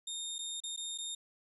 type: tone with dropouts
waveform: 25% pulse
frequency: 3669 Hz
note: A#7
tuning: 28 cents flat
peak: -34 dBFS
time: 0.07-1.15 s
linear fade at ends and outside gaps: 5 ms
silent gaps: 0.384-0.389 / 0.603-0.636 / 0.764-0.774 / 0.978-0.984 s
effects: resampled to 32000 Hz